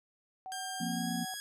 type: tone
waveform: sine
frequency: 754 Hz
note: F#5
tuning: 32 cents sharp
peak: -40 dBFS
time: 0.46-1.34 s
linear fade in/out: 0 ms
type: tone with pitch glide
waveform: 10% pulse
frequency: 1600 to 1660.3 Hz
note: G6 to G#6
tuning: +35 to -1 cents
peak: -30 dBFS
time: 0.52-1.4 s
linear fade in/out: 0 ms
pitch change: +64 cents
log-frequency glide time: 0.78-1.11 s
type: chord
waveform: sine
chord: F suspended fourth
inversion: none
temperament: equal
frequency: 174.61 / 233.1 / 261.6 Hz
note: F3 / Bb3 / C4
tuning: 0 / 0 / 0 cents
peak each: -37 / -36 / -40 dBFS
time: 0.8-1.25 s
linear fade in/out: 10 ms
effects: none